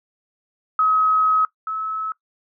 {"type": "tone pair in turn", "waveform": "sine", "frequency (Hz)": [1274, 1295.5], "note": ["D#6", "E6"], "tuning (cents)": [41, -30], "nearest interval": "unison", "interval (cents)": 29, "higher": "second", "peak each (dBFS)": [-14, -23], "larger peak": "first", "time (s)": [[0.79, 1.45], [1.67, 2.12]], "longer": "first", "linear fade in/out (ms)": 2, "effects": ["noise-tail reverb RT60 0.1 s tail -19 dB re dry"]}